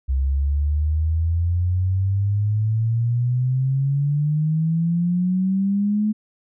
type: exponential sweep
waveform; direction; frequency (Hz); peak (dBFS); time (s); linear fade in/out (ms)
sine; up; 65.41 to 215.4; -17; 0.08-6.13; 20
effects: none